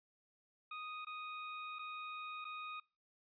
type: tone with dropouts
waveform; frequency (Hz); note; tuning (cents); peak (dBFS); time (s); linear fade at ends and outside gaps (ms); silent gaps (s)
25% pulse; 1244.5; D#6; 0; -40; 0.71-2.8; 5; 1.049-1.068 / 1.787-1.791 / 2.445-2.45
effects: noise-tail reverb RT60 0.3 s tail -24 dB re dry + resampled to 11025 Hz

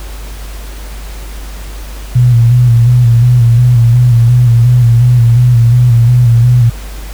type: tone with vibrato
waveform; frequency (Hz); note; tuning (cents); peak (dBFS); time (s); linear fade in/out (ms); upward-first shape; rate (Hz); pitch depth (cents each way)
sine; 120; B2; -49; -3; 2.15-6.7; 10; square; 2.8; 46
effects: added 50 Hz sine -22 dBFS peak until 7.13 s + pink hiss -32 dBFS RMS until 7.13 s

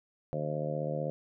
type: harmonic tone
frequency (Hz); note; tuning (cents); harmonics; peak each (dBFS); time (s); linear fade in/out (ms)
75.8; D#2; -45; 2 / 3 / 4 / 5 / 6 / 7 / 8 / 9; -35 / -43 / -44 / -44 / -43 / -35 / -41 / -43; 0.33-1.1; 0
effects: none

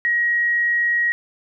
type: tone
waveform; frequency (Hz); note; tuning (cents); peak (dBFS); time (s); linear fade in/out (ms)
sine; 1896; A#6; +29; -16; 0.05-1.12; 0
effects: none

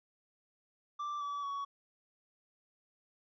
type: tone with pitch steps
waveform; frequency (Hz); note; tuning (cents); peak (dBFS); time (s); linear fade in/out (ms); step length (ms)
triangle; 1174.7 / 1148.5 / 1122.9; D6 / D6 / C#6; 0 / -39 / +22; -34; 0.99-1.65; 10; 220
effects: resampled to 16000 Hz

